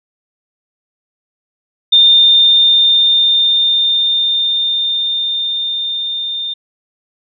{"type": "tone with level ramp", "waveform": "sine", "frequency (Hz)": 3618, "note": "A7", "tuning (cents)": 48, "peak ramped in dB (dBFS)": [-4, -18], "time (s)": [1.92, 6.54], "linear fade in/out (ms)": 10, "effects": []}